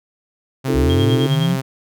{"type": "tone", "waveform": "sawtooth", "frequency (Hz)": 133, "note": "C3", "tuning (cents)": 29, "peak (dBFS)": -16, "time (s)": [0.64, 1.62], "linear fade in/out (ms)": 20}
{"type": "chord", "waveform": "sine", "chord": "F dominant seventh", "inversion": "second", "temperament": "equal with one note detuned", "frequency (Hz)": [266.2, 311.1, 349.2, 440], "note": ["C4", "Eb4", "F4", "A4"], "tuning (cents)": [30, 0, 0, 0], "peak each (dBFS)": [-24, -24, -23, -21], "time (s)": [0.68, 1.27], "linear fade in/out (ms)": 5}
{"type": "linear sweep", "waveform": "sine", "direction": "up", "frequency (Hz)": [58.3, 185], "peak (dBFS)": -15, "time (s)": [0.73, 1.58], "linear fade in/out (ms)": 50}
{"type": "tone with tremolo", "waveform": "sine", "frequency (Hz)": 3230, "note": "G#7", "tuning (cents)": -49, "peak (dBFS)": -24, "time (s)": [0.89, 1.52], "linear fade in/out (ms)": 10, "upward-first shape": "sine", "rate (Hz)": 9.6, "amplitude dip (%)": 85}
{"effects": []}